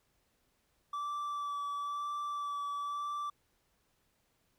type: tone with vibrato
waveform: triangle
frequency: 1159 Hz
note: D6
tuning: 23 cents flat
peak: -33 dBFS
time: 0.93-3.3 s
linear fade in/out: 5 ms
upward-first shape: sine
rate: 1 Hz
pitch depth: 15 cents each way
effects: pink hiss -75 dBFS RMS until 4.58 s